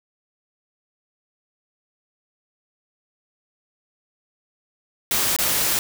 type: noise with dropouts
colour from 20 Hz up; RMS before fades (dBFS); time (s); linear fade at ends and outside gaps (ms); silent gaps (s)
white; -21; 5.11-5.79; 1; 5.364-5.387
effects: none